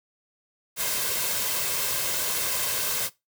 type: noise with comb filter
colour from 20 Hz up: white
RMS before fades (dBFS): -27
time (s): 0.76-3.1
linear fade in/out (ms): 50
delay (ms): 1.9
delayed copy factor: +0.5
effects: noise-tail reverb RT60 0.2 s tail -19 dB re dry + high-pass 100 Hz 12 dB/octave